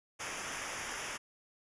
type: noise with comb filter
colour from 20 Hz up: pink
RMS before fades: -40 dBFS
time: 0.19-1.18 s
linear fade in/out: 20 ms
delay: 0.24 ms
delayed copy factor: -0.85
effects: resampled to 22050 Hz